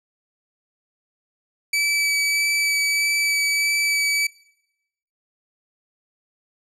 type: tone with vibrato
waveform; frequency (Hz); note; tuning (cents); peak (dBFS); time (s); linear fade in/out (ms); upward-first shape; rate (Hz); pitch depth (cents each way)
sawtooth; 2299; D7; -37; -15; 1.73-4.27; 5; sine; 1.6; 9
effects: noise-tail reverb RT60 0.9 s tail -24 dB re dry + low-pass 11000 Hz 12 dB/octave